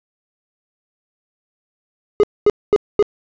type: tone bursts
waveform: triangle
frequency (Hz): 415.3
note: G#4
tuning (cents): 0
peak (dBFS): -6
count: 4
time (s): 2.2-3.026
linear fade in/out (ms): 0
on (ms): 34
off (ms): 230
effects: resampled to 16000 Hz + 8-bit